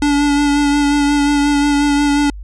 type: tone with vibrato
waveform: square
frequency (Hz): 288.2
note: D4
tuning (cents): -33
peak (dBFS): -12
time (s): 0.02-2.3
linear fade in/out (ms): 2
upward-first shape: sine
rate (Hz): 5.6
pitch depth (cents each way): 20
effects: added 50 Hz sine -27 dBFS peak until 2.43 s + resampled to 22050 Hz